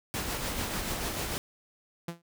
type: noise with tremolo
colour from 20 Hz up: pink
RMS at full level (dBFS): -32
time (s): 0.14-1.38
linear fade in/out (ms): 0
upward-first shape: sine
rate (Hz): 6.8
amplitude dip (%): 35
type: tone with exponential decay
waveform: sawtooth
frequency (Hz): 170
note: F3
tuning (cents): -46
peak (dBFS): -27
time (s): 2.08-2.22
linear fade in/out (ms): 5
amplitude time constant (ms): 29
effects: none